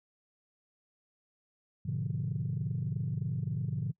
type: chord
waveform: sine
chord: G# diminished seventh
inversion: none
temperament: equal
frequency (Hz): 103.83 / 123.47 / 146.83 / 174.61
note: G#2 / B2 / D3 / F3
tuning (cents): 0 / 0 / 0 / 0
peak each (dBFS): -37 / -35 / -34 / -38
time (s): 1.85-3.92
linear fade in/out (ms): 10
effects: noise-tail reverb RT60 0.1 s tail -24 dB re dry + tanh soft clip ceiling -24 dBFS